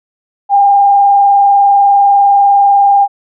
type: tone with vibrato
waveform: sine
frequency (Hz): 802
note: G5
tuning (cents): +39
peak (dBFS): -4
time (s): 0.49-3.08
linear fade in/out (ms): 50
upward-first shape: square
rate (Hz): 20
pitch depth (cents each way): 22
effects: none